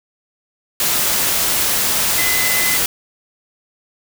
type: tone in noise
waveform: sine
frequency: 2028 Hz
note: B6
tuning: 45 cents sharp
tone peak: -20 dBFS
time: 2.18-2.77 s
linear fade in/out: 2 ms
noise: white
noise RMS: -17 dBFS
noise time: 0.8-2.86 s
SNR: -6 dB
effects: none